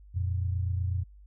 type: tone pair together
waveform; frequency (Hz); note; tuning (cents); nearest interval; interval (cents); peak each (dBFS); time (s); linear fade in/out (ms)
sine; 88.4 / 116.54; F2 / A#2; +22 / 0; perfect fourth; 478; -27 / -34; 0.14-1.04; 20
effects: added 50 Hz sine -49 dBFS peak until 1.26 s